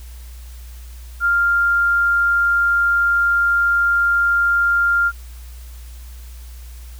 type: tone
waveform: sine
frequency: 1396.9 Hz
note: F6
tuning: in tune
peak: -13 dBFS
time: 1.2-5.12 s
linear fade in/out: 50 ms
effects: added 60 Hz sine -33 dBFS peak until 6.99 s + white hiss -47 dBFS RMS until 6.99 s